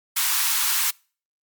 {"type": "high-pass noise", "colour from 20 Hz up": "white", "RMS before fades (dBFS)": -22, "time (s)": [0.16, 0.91], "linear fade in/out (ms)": 10, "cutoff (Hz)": 880, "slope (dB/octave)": 48, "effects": ["noise-tail reverb RT60 0.4 s tail -26 dB re dry", "Opus 48 kbps"]}